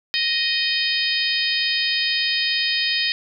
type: harmonic tone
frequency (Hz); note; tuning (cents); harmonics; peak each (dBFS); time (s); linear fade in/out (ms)
622.3; D#5; 0; 3 / 4 / 5 / 6 / 7 / 8; -26 / -26 / -26 / -26 / -26 / -26; 0.14-3.12; 0
effects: none